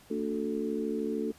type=harmonic tone with a mistuned harmonic; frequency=73 Hz; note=D2; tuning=10 cents flat; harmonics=3 / 4 / 5 / 6; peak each=-34 / -35 / -37 / -34 dBFS; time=0.1-1.32 s; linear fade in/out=10 ms; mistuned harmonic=3; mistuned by=+50 cents; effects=pink hiss -57 dBFS RMS until 1.38 s + resampled to 32000 Hz